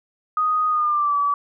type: tone with pitch glide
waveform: sine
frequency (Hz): 1244.5 to 1147.8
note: D#6 to D6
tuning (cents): 0 to -40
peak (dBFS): -17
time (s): 0.37-1.34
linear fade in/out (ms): 2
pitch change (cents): -140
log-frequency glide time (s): 0.69-1.17
effects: none